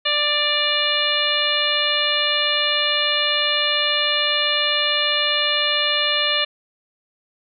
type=harmonic tone with a mistuned harmonic; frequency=591 Hz; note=D5; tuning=11 cents sharp; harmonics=1 / 2 / 3 / 4 / 5 / 6 / 7; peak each=-27 / -28 / -26 / -26 / -22 / -23 / -26 dBFS; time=0.05-6.45 s; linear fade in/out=10 ms; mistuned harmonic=5; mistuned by=-37 cents; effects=none